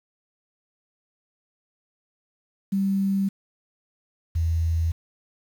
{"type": "tone pair in turn", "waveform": "sine", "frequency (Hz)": [195.5, 82.2], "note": ["G3", "E2"], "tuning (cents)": [-4, -4], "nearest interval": "octave + minor third", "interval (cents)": 1500, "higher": "first", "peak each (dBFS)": -20, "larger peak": "neither", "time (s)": [[2.72, 3.29], [4.35, 4.92]], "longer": "neither", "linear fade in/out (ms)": 10, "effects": ["8-bit"]}